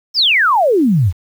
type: exponential sweep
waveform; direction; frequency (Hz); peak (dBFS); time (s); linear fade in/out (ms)
sine; down; 5560 to 78.2; -9; 0.14-1.13; 50
effects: 7-bit